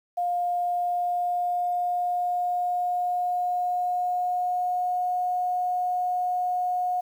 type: tone with pitch glide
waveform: sine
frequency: 707 to 723.5 Hz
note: F5 to F#5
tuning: +21 to -39 cents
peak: -23 dBFS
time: 0.17-7.01 s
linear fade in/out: 10 ms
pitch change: +40 cents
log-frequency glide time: 0.47-5.15 s
effects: 9-bit